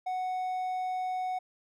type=tone; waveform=triangle; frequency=740 Hz; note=F#5; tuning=in tune; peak=-28 dBFS; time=0.06-1.39 s; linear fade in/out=10 ms; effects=none